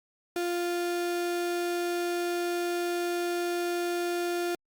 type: tone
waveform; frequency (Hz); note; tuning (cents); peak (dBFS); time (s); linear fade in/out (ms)
35% pulse; 349.2; F4; 0; -26; 0.36-4.55; 2
effects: Opus 48 kbps